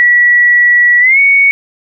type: tone with pitch glide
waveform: sine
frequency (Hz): 1939 to 2227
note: B6 to C#7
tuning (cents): -32 to +7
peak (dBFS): -4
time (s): 0-1.51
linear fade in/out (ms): 0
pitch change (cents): +239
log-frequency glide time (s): 1-1.19
effects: none

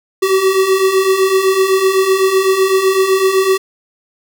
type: beating tone pair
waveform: square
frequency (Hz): 376.1 / 384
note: F#4 / G4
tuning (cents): +28 / -36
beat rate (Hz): 7.9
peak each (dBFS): -17 / -12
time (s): 0.22-3.58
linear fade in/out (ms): 10
effects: none

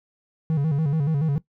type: tone with vibrato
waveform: triangle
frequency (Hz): 150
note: D3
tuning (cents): +37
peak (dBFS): -17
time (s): 0.5-1.38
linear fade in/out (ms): 0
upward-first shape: square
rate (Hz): 7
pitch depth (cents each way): 110
effects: noise-tail reverb RT60 0.1 s tail -18 dB re dry

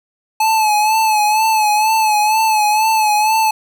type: tone with vibrato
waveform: square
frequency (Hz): 862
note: A5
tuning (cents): -36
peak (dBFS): -12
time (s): 0.4-3.51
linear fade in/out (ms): 5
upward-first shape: sine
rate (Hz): 2.1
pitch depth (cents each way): 49
effects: none

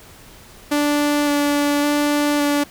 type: tone with vibrato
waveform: sawtooth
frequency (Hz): 291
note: D4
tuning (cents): -16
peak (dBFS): -12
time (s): 0.71-2.64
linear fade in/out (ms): 10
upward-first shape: square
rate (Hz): 0.89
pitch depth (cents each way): 10
effects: pink hiss -44 dBFS RMS until 2.7 s

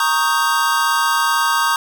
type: chord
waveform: square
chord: Eb dominant seventh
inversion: second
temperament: equal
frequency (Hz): 932.3 / 1108.7 / 1244.5 / 1568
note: Bb5 / Db6 / Eb6 / G6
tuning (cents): 0 / 0 / 0 / 0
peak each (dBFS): -21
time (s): 0-1.76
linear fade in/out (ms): 2
effects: none

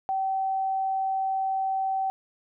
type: tone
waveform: sine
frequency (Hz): 769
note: G5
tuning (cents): -33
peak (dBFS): -24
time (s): 0.09-2.1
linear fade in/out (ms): 0
effects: none

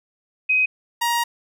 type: tone pair in turn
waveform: sine / sawtooth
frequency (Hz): 2519 / 943.6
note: D#7 / A#5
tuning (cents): +21 / +21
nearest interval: octave + perfect fourth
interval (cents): 1700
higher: first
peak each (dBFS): -15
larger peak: neither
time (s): 0.49-0.66 / 1.01-1.24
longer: second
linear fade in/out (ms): 10
effects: none

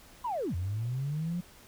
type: linear two-way sweep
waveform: sine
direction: down then up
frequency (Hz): 1034 to 83.7 to 180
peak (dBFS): -29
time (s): 0.24-1.41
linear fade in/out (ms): 10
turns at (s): 0.55
effects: tanh soft clip ceiling -25 dBFS + pink hiss -55 dBFS RMS until 1.67 s

